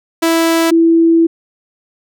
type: tone pair in turn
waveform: sawtooth / sine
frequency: 329.6 / 330.9 Hz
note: E4 / E4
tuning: 0 / +7 cents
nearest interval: unison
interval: 7 cents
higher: second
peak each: -6 dBFS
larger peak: neither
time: 0.22-0.71 / 0.71-1.27 s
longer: second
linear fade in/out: 10 ms
effects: none